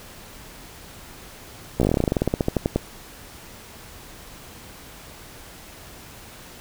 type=slowing click train; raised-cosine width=2 ms; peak=-6 dBFS; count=22; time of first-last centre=1.8-2.76 s; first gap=15 ms; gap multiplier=1.1; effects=pink hiss -43 dBFS RMS until 6.6 s